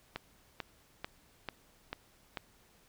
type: click train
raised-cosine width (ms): 0.3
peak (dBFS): -21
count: 6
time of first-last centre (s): 0.16-2.372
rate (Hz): 2.26
effects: pink hiss -65 dBFS RMS until 2.88 s